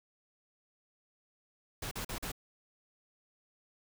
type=noise bursts; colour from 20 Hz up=pink; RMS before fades=-39 dBFS; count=4; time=1.82-2.318 s; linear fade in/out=5 ms; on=93 ms; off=42 ms; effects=none